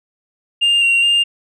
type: tone with vibrato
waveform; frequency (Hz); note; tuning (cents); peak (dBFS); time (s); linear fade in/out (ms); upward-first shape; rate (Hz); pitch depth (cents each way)
sine; 2781; F7; -8; -8; 0.61-1.24; 20; square; 2.4; 15
effects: tanh soft clip ceiling -10 dBFS